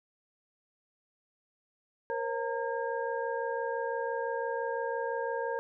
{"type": "tone cluster", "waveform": "sine", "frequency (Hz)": [470.1, 536, 918, 1617], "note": ["A#4", "C5", "A#5", "G#6"], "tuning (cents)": [15, 42, -27, -47], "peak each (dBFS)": [-34, -36, -36, -40], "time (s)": [2.1, 5.59], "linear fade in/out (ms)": 0, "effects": []}